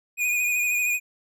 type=tone with vibrato; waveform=square; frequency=2460 Hz; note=D#7; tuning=20 cents flat; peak=-22 dBFS; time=0.17-1 s; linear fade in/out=50 ms; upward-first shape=sine; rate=13 Hz; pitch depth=32 cents each way; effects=none